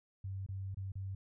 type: tone with dropouts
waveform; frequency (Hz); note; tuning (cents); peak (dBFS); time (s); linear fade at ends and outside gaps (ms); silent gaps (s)
sine; 96.5; G2; -27; -38; 0.24-1.15; 5; 0.464-0.487 / 0.746-0.77 / 0.92-0.954
effects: none